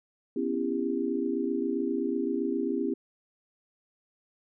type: chord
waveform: sine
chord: C# half-diminished seventh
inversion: third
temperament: just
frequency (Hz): 249.5 / 277.2 / 332.6 / 399.1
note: B3 / C#4 / E4 / G4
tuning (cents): +18 / 0 / +16 / +31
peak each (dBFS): -32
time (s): 0.36-2.94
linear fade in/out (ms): 5
effects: none